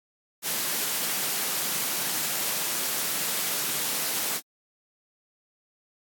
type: high-pass noise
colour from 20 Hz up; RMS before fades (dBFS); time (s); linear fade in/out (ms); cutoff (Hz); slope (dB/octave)
white; -28; 0.42-4.41; 50; 130; 48
effects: AAC 64 kbps